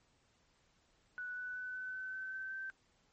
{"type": "tone with pitch steps", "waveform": "sine", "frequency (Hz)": [1480, 1490.3, 1500.7, 1511.1, 1521.6, 1532.2, 1542.8, 1553.6], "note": ["F#6", "F#6", "F#6", "F#6", "F#6", "G6", "G6", "G6"], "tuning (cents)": [0, 12, 24, 36, 48, -40, -28, -16], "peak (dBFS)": -40, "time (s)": [1.18, 2.7], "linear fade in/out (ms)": 0, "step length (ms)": 190, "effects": ["pink hiss -73 dBFS RMS until 3.12 s", "MP3 32 kbps"]}